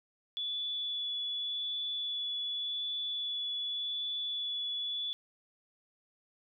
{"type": "tone with vibrato", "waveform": "sine", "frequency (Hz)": 3436, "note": "A7", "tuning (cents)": -42, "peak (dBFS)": -33, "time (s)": [0.37, 5.13], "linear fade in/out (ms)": 0, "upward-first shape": "sine", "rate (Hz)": 0.87, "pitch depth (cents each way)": 9, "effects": []}